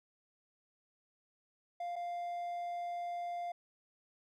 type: tone with dropouts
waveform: triangle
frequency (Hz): 698.5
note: F5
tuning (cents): 0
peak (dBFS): -35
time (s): 1.8-3.52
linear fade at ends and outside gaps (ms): 5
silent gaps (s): 1.958-1.962
effects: none